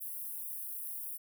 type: high-pass noise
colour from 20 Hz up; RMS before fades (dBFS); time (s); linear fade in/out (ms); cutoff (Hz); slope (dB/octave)
white; -41; 0-1.18; 20; 10000; 48
effects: none